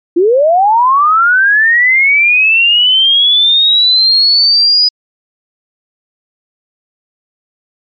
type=linear sweep; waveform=sine; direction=up; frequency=325 to 4978 Hz; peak=-5 dBFS; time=0.16-4.89 s; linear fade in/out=10 ms; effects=MP3 64 kbps